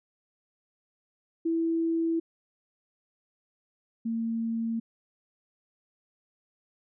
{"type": "tone pair in turn", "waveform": "sine", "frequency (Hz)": [329.6, 227.9], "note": ["E4", "A#3"], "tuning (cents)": [0, -39], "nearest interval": "tritone", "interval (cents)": 639, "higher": "first", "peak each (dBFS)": [-24, -27], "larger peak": "first", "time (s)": [[1.45, 2.2], [4.05, 4.8]], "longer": "neither", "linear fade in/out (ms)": 10, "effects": []}